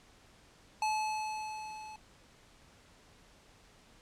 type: tone with level ramp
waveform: square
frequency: 862 Hz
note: A5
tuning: 36 cents flat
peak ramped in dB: -29 to -46 dBFS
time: 0.82-1.96 s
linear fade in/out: 2 ms
effects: pink hiss -61 dBFS RMS until 4.01 s + low-pass 8000 Hz 12 dB/octave